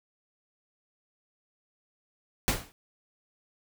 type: noise with exponential decay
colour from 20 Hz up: pink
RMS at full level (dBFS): -22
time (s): 2.48-2.72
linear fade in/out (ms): 0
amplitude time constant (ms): 52
effects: none